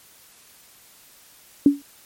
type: tone with exponential decay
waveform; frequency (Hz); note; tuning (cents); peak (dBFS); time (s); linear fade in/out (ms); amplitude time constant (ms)
sine; 284.1; C#4; +43; -6; 1.66-1.82; 2; 33
effects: white hiss -51 dBFS RMS until 2.05 s + MP3 64 kbps